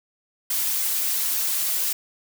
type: noise with flanger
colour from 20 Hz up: blue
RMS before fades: -24 dBFS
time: 0.5-1.93 s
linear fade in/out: 5 ms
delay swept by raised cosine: 1.9 to 7.8 ms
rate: 3 Hz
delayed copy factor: +0.95
effects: none